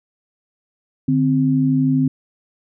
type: tone pair together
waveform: sine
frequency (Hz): 149.13 / 261.6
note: D3 / C4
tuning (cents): +27 / 0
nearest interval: minor seventh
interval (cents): 973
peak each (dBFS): -18 / -15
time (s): 1.08-2.08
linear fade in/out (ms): 5
effects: none